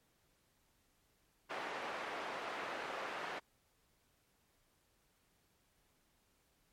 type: band-pass noise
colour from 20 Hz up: pink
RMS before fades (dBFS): -43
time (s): 1.49-3.4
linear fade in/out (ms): 20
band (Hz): 530 to 2100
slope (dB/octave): 12
effects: pink hiss -75 dBFS RMS until 6.72 s + MP3 64 kbps